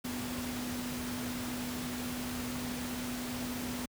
sine tone in noise, 246.9 Hz, B3, in tune, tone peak -37 dBFS, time 0.04-3.86 s, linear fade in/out 10 ms, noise pink, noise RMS -40 dBFS, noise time 0.04-3.86 s, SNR 0 dB, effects high-pass 60 Hz 12 dB/octave

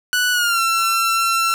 sawtooth tone with pitch glide, 1480 to 1349.3 Hz, F#6 to E6, 0 to +40 cents, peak -12 dBFS, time 0.13-1.54 s, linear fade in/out 0 ms, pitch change -160 cents, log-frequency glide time 0.32-0.61 s, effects none

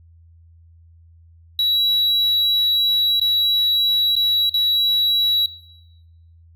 triangle tone with dropouts, 3901 Hz, B7, 22 cents flat, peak -14 dBFS, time 1.59-5.46 s, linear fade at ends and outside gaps 2 ms, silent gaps 3.198-3.214 / 4.154-4.164 / 4.495-4.541 s, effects noise-tail reverb RT60 1.0 s tail -20 dB re dry + added 83 Hz sine -46 dBFS peak until 6.55 s

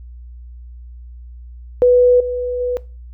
sine tone with level steps, 493.9 Hz, B4, in tune, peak -7 / -18 / -16 dBFS, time 1.82-2.77 s, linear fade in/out 0 ms, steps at 2.2 / 2.6 s, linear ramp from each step 5 ms, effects noise-tail reverb RT60 0.3 s tail -20 dB re dry + added 60 Hz sine -33 dBFS peak until 3.13 s

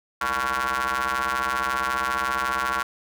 sawtooth ring-modulated tone, 130.81 Hz, C3, in tune, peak -16 dBFS, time 0.21-2.83 s, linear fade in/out 5 ms, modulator 1250 Hz, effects none

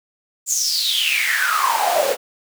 pink noise with high-pass filter sweep, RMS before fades -19 dBFS, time 0.46-2.17 s, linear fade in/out 50 ms, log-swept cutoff 7400 to 460 Hz, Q 9.7, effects none

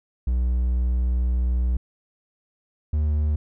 triangle tone pair in turn, 61.4 / 75.36 Hz, B1 / D2, -9 / +45 cents, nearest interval major third, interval 354 cents, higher second, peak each -17 dBFS, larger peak neither, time 0.27-1.77 / 2.93-3.36 s, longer first, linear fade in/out 5 ms, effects none

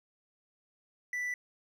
triangle tone with hard clipping, 1975.5 Hz, B6, in tune, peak -33 dBFS, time 1.13-1.34 s, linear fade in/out 2 ms, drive 6 dB, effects none

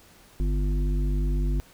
harmonic tone with a mistuned harmonic, 49 Hz, G1, in tune, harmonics 1 / 3 / 5 / 7, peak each -22 / -32 / -36 / -39 dBFS, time 0.4-1.6 s, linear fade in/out 0 ms, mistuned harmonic 5, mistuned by +28 cents, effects pink hiss -54 dBFS RMS until 1.73 s

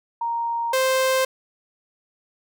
sine / sawtooth tone pair in turn, 932.3 / 523.2 Hz, A#5 / C5, 0 / 0 cents, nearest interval minor seventh, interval 1000 cents, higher first, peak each -22 / -14 dBFS, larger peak second, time 0.21-0.73 / 0.73-1.25 s, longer neither, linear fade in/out 5 ms, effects none

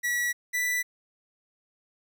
45% pulse tone pair in turn, 1936 / 1976.7 Hz, B6 / B6, -35 / +1 cents, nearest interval unison, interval 36 cents, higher second, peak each -25 dBFS, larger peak neither, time 0.03-0.33 / 0.53-0.83 s, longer neither, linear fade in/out 20 ms, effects none

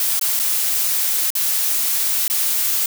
blue noise with dropouts, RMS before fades -19 dBFS, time 0-2.86 s, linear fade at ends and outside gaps 2 ms, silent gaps 0.195-0.212 / 0.393-0.397 / 1.304-1.352 / 2.28-2.299 s, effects none

